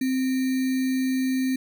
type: tone with sample-and-hold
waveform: sine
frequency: 260.4 Hz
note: C4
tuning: 8 cents flat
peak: -21 dBFS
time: 0.01-1.56 s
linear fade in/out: 5 ms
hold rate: 2100 Hz
effects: none